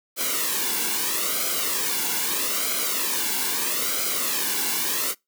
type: noise with flanger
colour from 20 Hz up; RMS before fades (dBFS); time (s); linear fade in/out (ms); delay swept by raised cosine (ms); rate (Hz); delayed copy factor
white; -25; 0.16-5.15; 50; 1.1 to 1.62; 0.78; -0.7
effects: noise-tail reverb RT60 0.2 s tail -25 dB re dry + high-pass 200 Hz 12 dB/octave